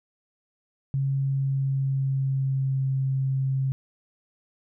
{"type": "tone with pitch glide", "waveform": "sine", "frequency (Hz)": [136.6, 133.87], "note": ["C#3", "C3"], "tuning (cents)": [-25, 40], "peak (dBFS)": -22, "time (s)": [0.94, 3.72], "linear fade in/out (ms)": 0, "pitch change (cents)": -35, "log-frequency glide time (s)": [1.16, 2.87], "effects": []}